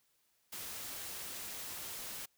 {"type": "noise", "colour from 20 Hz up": "white", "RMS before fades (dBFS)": -44, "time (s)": [0.52, 2.26], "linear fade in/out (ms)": 10, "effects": ["white hiss -75 dBFS RMS until 2.37 s"]}